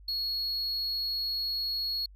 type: tone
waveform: triangle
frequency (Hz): 4331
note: C#8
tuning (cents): -41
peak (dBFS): -28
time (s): 0.08-2.06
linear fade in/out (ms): 5
effects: added 49 Hz sine -49 dBFS peak until 2.15 s